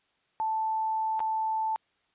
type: tone with dropouts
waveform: sine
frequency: 880 Hz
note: A5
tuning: in tune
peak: -26 dBFS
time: 0.4-1.76 s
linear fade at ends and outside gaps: 0 ms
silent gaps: 1.194-1.203 s
effects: white hiss -71 dBFS RMS until 2.14 s + resampled to 8000 Hz